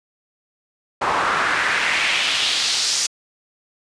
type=noise with band-pass filter sweep; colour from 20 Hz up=pink; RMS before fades=-20 dBFS; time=1.01-3.07 s; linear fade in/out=10 ms; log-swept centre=970 to 6000 Hz; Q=2; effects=resampled to 22050 Hz